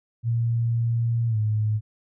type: tone with pitch glide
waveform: sine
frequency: 116.54 to 107.49 Hz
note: A#2 to A2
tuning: 0 to -40 cents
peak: -20 dBFS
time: 0.23-1.81 s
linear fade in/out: 50 ms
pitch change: -140 cents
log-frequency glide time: 1.28-1.37 s
effects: none